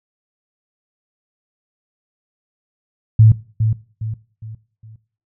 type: tone with echo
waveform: sine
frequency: 110 Hz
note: A2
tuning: in tune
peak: -5 dBFS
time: 3.19-3.32 s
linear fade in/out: 5 ms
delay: 410 ms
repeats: 4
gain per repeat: -8 dB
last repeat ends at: 4.96 s
effects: noise-tail reverb RT60 0.4 s tail -18 dB re dry